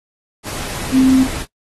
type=tone in noise; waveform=sine; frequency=261.6 Hz; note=C4; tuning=in tune; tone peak=-8 dBFS; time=0.91-1.28 s; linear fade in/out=50 ms; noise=pink; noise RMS=-26 dBFS; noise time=0.43-1.46 s; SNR=+15 dB; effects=noise-tail reverb RT60 0.1 s tail -19 dB re dry + AAC 32 kbps